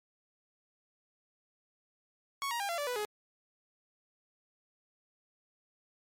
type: tone with pitch steps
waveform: sawtooth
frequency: 1108.7 / 943.1 / 802.3 / 682.5 / 580.6 / 493.9 / 420.1 Hz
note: C#6 / A#5 / G5 / F5 / D5 / B4 / G#4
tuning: 0 / +20 / +40 / -40 / -20 / 0 / +20 cents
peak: -29 dBFS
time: 2.42-3.05 s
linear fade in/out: 0 ms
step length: 90 ms
effects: MP3 64 kbps